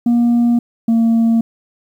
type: tone pair in turn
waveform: sine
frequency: 237.6 / 228.6 Hz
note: A#3 / A#3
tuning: +33 / -34 cents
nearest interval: minor second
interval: 67 cents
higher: first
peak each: -7 dBFS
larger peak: neither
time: 0.06-0.59 / 0.88-1.41 s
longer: neither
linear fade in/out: 5 ms
effects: tanh soft clip ceiling -9 dBFS + 8-bit